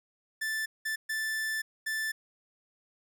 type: tone bursts at uneven times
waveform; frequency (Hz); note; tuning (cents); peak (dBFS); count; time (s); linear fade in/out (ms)
45% pulse; 1760; A6; 0; -30; 4; 0.41-0.66 / 0.85-0.96 / 1.09-1.62 / 1.86-2.12; 10
effects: none